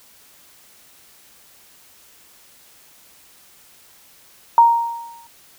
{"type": "tone with exponential decay", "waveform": "sine", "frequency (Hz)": 932.3, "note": "A#5", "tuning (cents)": 0, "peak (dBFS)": -5, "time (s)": [4.58, 5.27], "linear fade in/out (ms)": 1, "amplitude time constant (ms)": 150, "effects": ["white hiss -50 dBFS RMS until 5.58 s"]}